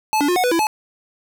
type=tone with pitch steps; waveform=square; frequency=866 / 288.3 / 357.2 / 733 / 494.2 / 333.5 / 860 Hz; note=A5 / D4 / F4 / F#5 / B4 / E4 / A5; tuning=-28 / -32 / +39 / -16 / +1 / +20 / -40 cents; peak=-16 dBFS; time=0.13-0.669 s; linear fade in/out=0 ms; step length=77 ms; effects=none